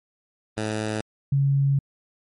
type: tone pair in turn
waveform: 10% pulse / sine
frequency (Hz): 108.2 / 138.78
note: A2 / C#3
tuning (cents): -29 / +2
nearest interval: major third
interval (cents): 431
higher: second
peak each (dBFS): -17 / -17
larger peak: neither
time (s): 0.57-1.01 / 1.32-1.79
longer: second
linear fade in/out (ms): 5
effects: MP3 48 kbps